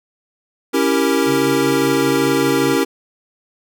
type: chord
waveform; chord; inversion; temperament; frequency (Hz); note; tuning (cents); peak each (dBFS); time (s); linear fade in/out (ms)
square; C# diminished seventh; none; equal; 277.2 / 329.6 / 392 / 466.2; C#4 / E4 / G4 / Bb4; 0 / 0 / 0 / 0; -19 / -21 / -20 / -21; 0.73-2.85; 20
type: tone with tremolo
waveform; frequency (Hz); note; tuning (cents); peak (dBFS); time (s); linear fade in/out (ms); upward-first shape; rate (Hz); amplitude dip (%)
sine; 138.59; C#3; 0; -24; 1.25-2.78; 50; sine; 5.1; 40
effects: none